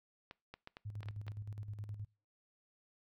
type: clicks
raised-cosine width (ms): 0.3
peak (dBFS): -32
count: 7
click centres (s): 0.311 / 0.54 / 0.674 / 0.769 / 1.031 / 1.086 / 1.281
type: tone with tremolo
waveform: sine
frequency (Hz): 103.83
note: G#2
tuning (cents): 0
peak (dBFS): -40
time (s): 0.85-2.05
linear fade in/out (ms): 10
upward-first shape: square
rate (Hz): 9.6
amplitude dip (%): 60
effects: noise-tail reverb RT60 0.3 s tail -24 dB re dry